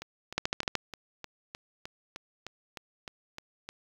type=two click trains; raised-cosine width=0.2 ms; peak=-22 / -10 dBFS; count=13 / 6; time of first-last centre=0.02-3.69 / 0.38-0.753 s; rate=3.27 / 13.4 Hz; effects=low-pass 7000 Hz 12 dB/octave + 7-bit